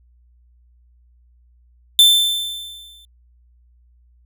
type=tone with exponential decay; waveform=45% pulse; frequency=3544 Hz; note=A7; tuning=12 cents sharp; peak=-6 dBFS; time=1.99-3.05 s; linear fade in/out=1 ms; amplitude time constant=230 ms; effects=added 60 Hz sine -51 dBFS peak until 4.25 s